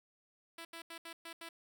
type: tone bursts at uneven times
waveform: 5% pulse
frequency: 332.1 Hz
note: E4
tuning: 13 cents sharp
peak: -34 dBFS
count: 6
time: 0.58-0.65 / 0.73-0.82 / 0.9-0.98 / 1.05-1.13 / 1.25-1.33 / 1.41-1.49 s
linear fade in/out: 5 ms
effects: none